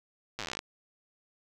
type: slowing click train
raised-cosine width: 0.2 ms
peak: -18 dBFS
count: 16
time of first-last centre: 0.39-0.591 s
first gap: 8 ms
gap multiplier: 1.07
effects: none